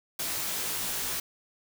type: noise with comb filter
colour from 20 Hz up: white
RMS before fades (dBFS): -32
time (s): 0.19-1.2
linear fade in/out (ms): 5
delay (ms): 17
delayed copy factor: -1
effects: none

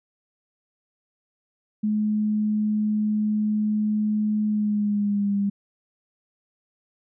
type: tone with pitch glide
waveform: sine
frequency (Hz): 212.3 to 200.5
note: G#3 to G3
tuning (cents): +38 to +39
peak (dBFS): -20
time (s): 1.83-5.5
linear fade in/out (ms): 10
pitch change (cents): -99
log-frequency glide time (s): 4.47-5.37
effects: none

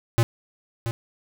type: tone with echo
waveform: square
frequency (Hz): 116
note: A#2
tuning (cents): -8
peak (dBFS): -16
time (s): 0.18-0.23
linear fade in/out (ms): 0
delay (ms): 680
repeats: 1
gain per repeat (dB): -9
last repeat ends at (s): 0.91
effects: none

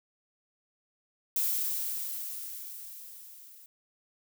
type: noise with level ramp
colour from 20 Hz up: violet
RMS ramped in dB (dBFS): -28 to -53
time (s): 1.36-3.66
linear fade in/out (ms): 2
effects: none

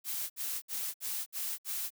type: noise bursts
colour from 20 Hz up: blue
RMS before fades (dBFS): -36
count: 6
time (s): 0.04-1.905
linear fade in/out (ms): 50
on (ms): 260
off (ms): 61
effects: none

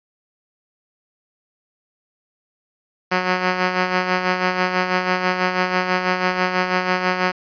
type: tone with tremolo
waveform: 5% pulse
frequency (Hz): 183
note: F#3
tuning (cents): -19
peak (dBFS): -4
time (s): 3.11-7.32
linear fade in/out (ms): 10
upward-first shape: sine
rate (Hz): 6.1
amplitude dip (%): 55
effects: resampled to 11025 Hz + 7-bit

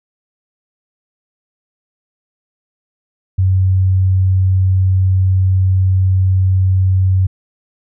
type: tone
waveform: sine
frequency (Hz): 94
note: F#2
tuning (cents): +28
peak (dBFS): -9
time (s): 3.38-7.27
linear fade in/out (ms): 10
effects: none

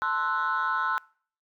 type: chord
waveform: sine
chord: F# half-diminished seventh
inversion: first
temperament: equal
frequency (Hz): 880 / 1046.5 / 1318.5 / 1480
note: A5 / C6 / E6 / F#6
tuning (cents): 0 / 0 / 0 / 0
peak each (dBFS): -33 / -28 / -28 / -28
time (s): 0.02-0.98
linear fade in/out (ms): 0
effects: noise-tail reverb RT60 0.5 s tail -26 dB re dry + tanh soft clip ceiling -19 dBFS

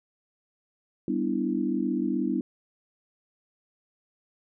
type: chord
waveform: sine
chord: E minor seventh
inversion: first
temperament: equal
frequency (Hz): 196 / 246.9 / 293.7 / 329.6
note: G3 / B3 / D4 / E4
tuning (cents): 0 / 0 / 0 / 0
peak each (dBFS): -31 / -29 / -30 / -30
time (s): 1.08-2.41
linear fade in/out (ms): 2
effects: none

